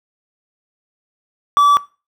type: tone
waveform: triangle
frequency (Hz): 1153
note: D6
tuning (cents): -32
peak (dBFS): -6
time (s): 1.57-1.77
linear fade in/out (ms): 0
effects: noise-tail reverb RT60 0.3 s tail -19 dB re dry